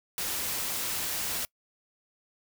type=noise; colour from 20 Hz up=white; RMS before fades=-32 dBFS; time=0.18-1.45 s; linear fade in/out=0 ms; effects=noise-tail reverb RT60 0.1 s tail -25 dB re dry